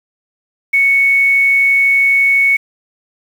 sine tone with quantisation, 2217 Hz, C#7, in tune, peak -8 dBFS, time 0.73-2.57 s, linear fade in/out 10 ms, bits 6, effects none

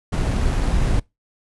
brown noise with sample-and-hold, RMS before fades -19 dBFS, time 0.12-1 s, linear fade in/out 10 ms, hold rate 8820 Hz, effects noise-tail reverb RT60 0.2 s tail -24 dB re dry + resampled to 24000 Hz

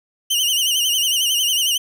sawtooth tone with vibrato, 2960 Hz, F#7, in tune, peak -13 dBFS, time 0.3-1.78 s, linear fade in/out 10 ms, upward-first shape sine, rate 11 Hz, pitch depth 95 cents each way, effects none

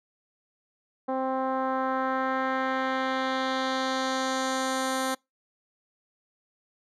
10% pulse tone with low-pass filter sweep, 262.5 Hz, C4, 6 cents sharp, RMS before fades -28 dBFS, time 1.08-5.15 s, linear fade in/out 10 ms, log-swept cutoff 750 to 11000 Hz, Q 1.3, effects noise-tail reverb RT60 0.2 s tail -26 dB re dry

